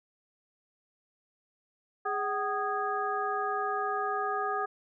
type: harmonic tone with a mistuned harmonic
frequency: 412.5 Hz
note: G#4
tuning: 12 cents flat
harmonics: 1 / 2 / 3 / 4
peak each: -35 / -33 / -32 / -38 dBFS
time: 2.05-4.66 s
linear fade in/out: 10 ms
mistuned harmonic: 2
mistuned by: -140 cents
effects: none